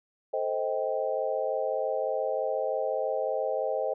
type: chord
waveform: sine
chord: A half-diminished seventh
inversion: none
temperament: equal with one note detuned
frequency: 440 / 523.3 / 629.1 / 784 Hz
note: A4 / C5 / Eb5 / G5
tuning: 0 / 0 / +19 / 0 cents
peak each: -34 / -30 / -31 / -35 dBFS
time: 0.33-3.94 s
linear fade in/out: 10 ms
effects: none